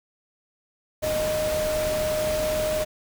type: tone in noise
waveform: sine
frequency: 617 Hz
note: D#5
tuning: 15 cents flat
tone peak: -23 dBFS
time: 1.02-2.85 s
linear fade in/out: 20 ms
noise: pink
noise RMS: -31 dBFS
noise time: 1.02-2.85 s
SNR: +5 dB
effects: none